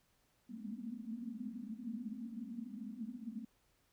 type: band-pass noise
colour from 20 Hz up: white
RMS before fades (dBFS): -45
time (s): 0.49-3.45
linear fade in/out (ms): 5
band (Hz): 210 to 250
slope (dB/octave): 96
effects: pink hiss -75 dBFS RMS until 3.92 s